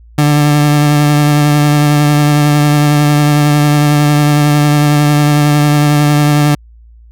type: tone with vibrato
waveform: 30% pulse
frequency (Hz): 147.6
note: D3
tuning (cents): +9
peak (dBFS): -4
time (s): 0.18-6.55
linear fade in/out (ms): 5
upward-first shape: triangle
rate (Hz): 11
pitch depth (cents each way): 21
effects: added 57 Hz sine -36 dBFS peak until 7.11 s